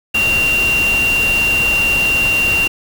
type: tone in noise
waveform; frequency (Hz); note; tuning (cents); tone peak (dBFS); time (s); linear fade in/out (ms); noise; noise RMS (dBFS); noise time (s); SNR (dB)
sine; 2764; F7; -19; -12; 0.14-2.68; 10; pink; -23; 0.14-2.68; +8
effects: none